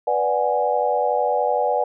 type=chord; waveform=sine; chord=G# half-diminished seventh; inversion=first; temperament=equal; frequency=493.9 / 587.3 / 740 / 830.6 Hz; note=B4 / D5 / F#5 / G#5; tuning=0 / 0 / 0 / 0 cents; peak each=-23 dBFS; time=0.07-1.84 s; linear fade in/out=5 ms; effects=none

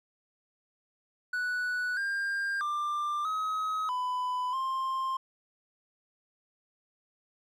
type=tone with pitch steps; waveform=triangle; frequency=1479 / 1600 / 1188 / 1272 / 1000 / 1055 Hz; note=F#6 / G6 / D6 / D#6 / B5 / C6; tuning=-1 / +35 / +20 / +38 / +21 / +14 cents; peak=-27 dBFS; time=1.33-5.17 s; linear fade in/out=5 ms; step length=640 ms; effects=none

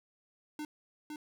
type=tone with echo; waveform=square; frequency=301.3 Hz; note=D4; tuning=44 cents sharp; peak=-38 dBFS; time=0.59-0.65 s; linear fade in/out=2 ms; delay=510 ms; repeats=1; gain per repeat=-3 dB; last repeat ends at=1.16 s; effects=none

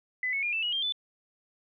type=tone with pitch steps; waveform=sine; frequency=2008 / 2202 / 2416 / 2650 / 2906 / 3188 / 3496 Hz; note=B6 / C#7 / D7 / E7 / F#7 / G7 / A7; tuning=+28 / -12 / +48 / +9 / -32 / +28 / -12 cents; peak=-27 dBFS; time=0.23-0.923 s; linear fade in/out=2 ms; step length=99 ms; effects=none

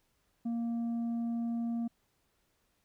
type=tone with tanh clipping; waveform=sine; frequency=233.1 Hz; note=A#3; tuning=in tune; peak=-32 dBFS; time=0.45-1.88 s; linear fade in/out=10 ms; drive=4 dB; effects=pink hiss -75 dBFS RMS until 2.84 s

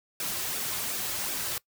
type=noise with flanger; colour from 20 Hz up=white; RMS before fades=-32 dBFS; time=0.2-1.58 s; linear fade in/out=2 ms; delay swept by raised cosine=0.97 to 4.37 ms; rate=2.7 Hz; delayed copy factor=-0.55; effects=noise-tail reverb RT60 0.1 s tail -22 dB re dry

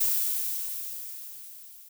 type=noise with level ramp; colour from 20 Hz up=violet; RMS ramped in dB=-24 to -50 dBFS; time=0-1.89 s; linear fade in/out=10 ms; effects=none

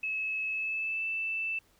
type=tone with pitch glide; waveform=sine; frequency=2587 to 2649 Hz; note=E7 to E7; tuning=-33 to +8 cents; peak=-30 dBFS; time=0.03-1.59 s; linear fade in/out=5 ms; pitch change=+41 cents; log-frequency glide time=0.5-1.06 s; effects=pink hiss -66 dBFS RMS until 1.79 s

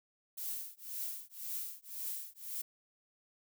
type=noise with tremolo; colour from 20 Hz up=violet; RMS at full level=-38 dBFS; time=0.37-2.62 s; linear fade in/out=10 ms; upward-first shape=triangle; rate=1.9 Hz; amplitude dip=100%; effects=none

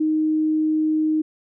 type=tone; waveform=sine; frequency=311.1 Hz; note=D#4; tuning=in tune; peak=-17 dBFS; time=0-1.22 s; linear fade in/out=10 ms; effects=none

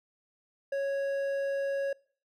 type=tone with hard clipping; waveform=triangle; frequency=553 Hz; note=C#5; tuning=4 cents flat; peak=-30 dBFS; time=0.72-1.93 s; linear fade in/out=5 ms; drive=10 dB; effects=noise-tail reverb RT60 0.5 s tail -24 dB re dry

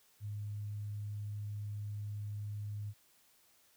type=tone; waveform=sine; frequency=103.83 Hz; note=G#2; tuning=in tune; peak=-38 dBFS; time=0.2-2.94 s; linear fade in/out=50 ms; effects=white hiss -68 dBFS RMS until 3.76 s

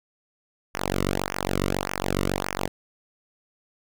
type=tone with flanger; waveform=sawtooth; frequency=47.26 Hz; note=F#1; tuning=37 cents sharp; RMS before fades=-27 dBFS; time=0.74-2.68 s; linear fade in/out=10 ms; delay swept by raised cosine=0.24 to 1.24 ms; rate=1.7 Hz; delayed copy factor=-1; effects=none

